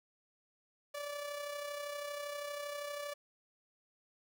sawtooth tone with amplitude modulation, 580 Hz, D5, 22 cents flat, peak -34 dBFS, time 0.94-3.14 s, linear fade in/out 10 ms, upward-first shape sine, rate 32.6 Hz, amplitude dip 45%, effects none

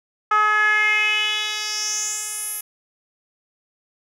10% pulse tone with band-pass filter sweep, 424.5 Hz, G#4, 38 cents sharp, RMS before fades -21 dBFS, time 0.31-2.61 s, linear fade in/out 5 ms, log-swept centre 1200 to 12000 Hz, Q 4.2, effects none

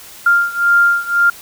sine beating tone pair, 1396.9 / 1398.8 Hz, F6 / F6, 0 / +2 cents, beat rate 1.9 Hz, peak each -12 / -14 dBFS, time 0.26-1.3 s, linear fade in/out 5 ms, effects white hiss -37 dBFS RMS until 1.41 s

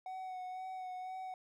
triangle tone with vibrato, 744 Hz, F#5, 9 cents sharp, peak -39 dBFS, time 0.06-1.34 s, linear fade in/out 2 ms, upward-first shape sine, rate 2 Hz, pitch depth 21 cents each way, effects none

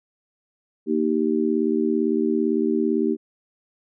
harmonic tone, 77.78 Hz, D#2, in tune, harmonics 3 / 4 / 5, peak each -23 / -23 / -23 dBFS, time 0.86-3.17 s, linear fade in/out 50 ms, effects none

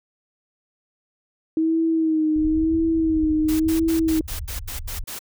sine tone with vibrato, 317.9 Hz, D#4, 37 cents sharp, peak -17 dBFS, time 1.57-4.21 s, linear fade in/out 2 ms, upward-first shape sine, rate 0.97 Hz, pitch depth 47 cents each way
pink low-pass noise, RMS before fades -32 dBFS, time 2.36-5.04 s, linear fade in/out 2 ms, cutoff 100 Hz, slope 96 dB/octave
white noise bursts, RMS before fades -33 dBFS, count 9, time 3.48-5.192 s, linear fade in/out 10 ms, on 120 ms, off 79 ms
effects none

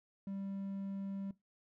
triangle tone, 196 Hz, G3, in tune, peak -37 dBFS, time 0.27-1.31 s, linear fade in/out 2 ms, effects noise-tail reverb RT60 0.2 s tail -19 dB re dry

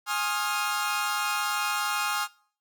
sawtooth chord, F minor seventh, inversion first, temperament equal with one note detuned, 830.6 / 1068.5 / 1244.5 / 1396.9 Hz, Ab5 / C6 / Eb6 / F6, 0 / +36 / 0 / 0 cents, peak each -28 / -30 / -28 / -27 dBFS, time 0.06-2.28 s, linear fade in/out 50 ms, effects noise-tail reverb RT60 0.5 s tail -22 dB re dry

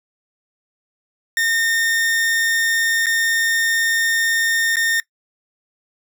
40% pulse tone with dropouts, 1826 Hz, A#6, 36 cents flat, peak -15 dBFS, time 1.37-5 s, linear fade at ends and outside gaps 1 ms, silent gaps 3.059-3.067 / 4.758-4.768 s, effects noise-tail reverb RT60 0.1 s tail -20 dB re dry

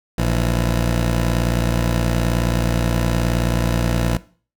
15% pulse tone pair together, 58.97 / 166.8 Hz, A#1 / E3, +21 / +21 cents, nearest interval octave + tritone, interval 1800 cents, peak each -11 / -19 dBFS, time 0.18-4.17 s, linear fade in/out 5 ms, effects noise-tail reverb RT60 0.4 s tail -18 dB re dry

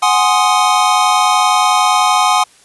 square chord, Ab dominant seventh, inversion third, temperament equal, 740 / 830.6 / 1046.5 / 1244.5 Hz, Gb5 / Ab5 / C6 / Eb6, 0 / 0 / 0 / 0 cents, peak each -16 dBFS, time 0.02-2.44 s, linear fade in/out 10 ms, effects white hiss -47 dBFS RMS until 2.64 s + resampled to 24000 Hz

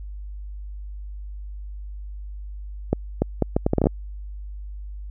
accelerating click train, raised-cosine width 2 ms, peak -5 dBFS, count 11, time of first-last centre 2.93-3.869 s, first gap 290 ms, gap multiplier 0.7, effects added 50 Hz sine -32 dBFS peak until 5.1 s

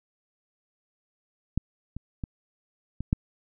clicks, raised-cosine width 5 ms, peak -12 / -23 / -19 / -19 / -9 dBFS, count 5, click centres 1.576 / 1.966 / 2.238 / 3.006 / 3.129 s, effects none

